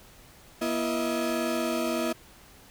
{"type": "tone cluster", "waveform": "35% pulse", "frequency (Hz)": [241.3, 337.6, 634], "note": ["B3", "E4", "D#5"], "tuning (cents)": [-40, 41, 32], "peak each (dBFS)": -29, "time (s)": [0.61, 2.13], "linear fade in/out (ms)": 10, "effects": ["pink hiss -53 dBFS RMS until 2.7 s"]}